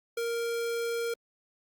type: tone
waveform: square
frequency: 466.2 Hz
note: A#4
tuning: in tune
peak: -30 dBFS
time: 0.17-1.14 s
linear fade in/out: 5 ms
effects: Opus 48 kbps